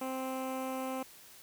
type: tone with notch filter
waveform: 15% pulse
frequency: 261.6 Hz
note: C4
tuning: in tune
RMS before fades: -37 dBFS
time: 0.01-1.03 s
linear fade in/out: 5 ms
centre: 4500 Hz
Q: 0.71
effects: white hiss -55 dBFS RMS until 1.42 s